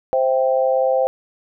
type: chord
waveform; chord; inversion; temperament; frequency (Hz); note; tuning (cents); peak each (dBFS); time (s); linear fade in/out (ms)
sine; C major; none; equal; 523.3 / 659.3 / 784; C5 / E5 / G5; 0 / 0 / 0; -16 / -22 / -22; 0.13-1.07; 0
effects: none